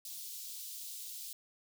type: high-pass noise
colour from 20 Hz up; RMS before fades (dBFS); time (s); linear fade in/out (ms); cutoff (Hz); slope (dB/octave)
white; -45; 0.05-1.33; 2; 3500; 24
effects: none